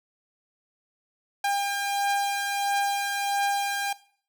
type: beating tone pair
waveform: sawtooth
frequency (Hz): 802 / 803.5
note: G5 / G5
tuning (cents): +39 / +43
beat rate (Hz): 1.5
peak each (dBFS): -22 / -29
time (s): 1.44-3.93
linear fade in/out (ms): 5
effects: noise-tail reverb RT60 0.5 s tail -18 dB re dry